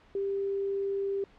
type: tone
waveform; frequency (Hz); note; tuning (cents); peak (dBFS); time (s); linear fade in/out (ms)
sine; 394.9; G4; +13; -28; 0.15-1.24; 2
effects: pink hiss -59 dBFS RMS until 1.38 s + low-pass 3000 Hz 12 dB/octave